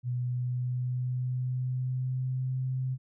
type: tone with pitch glide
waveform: sine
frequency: 123.6 to 129.6 Hz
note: B2 to C3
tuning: +2 to -16 cents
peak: -28 dBFS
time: 0.03-2.98 s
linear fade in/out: 50 ms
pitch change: +82 cents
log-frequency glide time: 0.15-2.57 s
effects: none